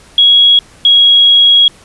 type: tone pair in turn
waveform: sine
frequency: 3322 / 3310 Hz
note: G#7 / G#7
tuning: 0 / -6 cents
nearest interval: unison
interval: 6 cents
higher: first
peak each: -3 dBFS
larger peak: neither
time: 0.18-0.59 / 0.85-1.68 s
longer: second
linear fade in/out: 2 ms
effects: pink hiss -41 dBFS RMS until 1.84 s + resampled to 24000 Hz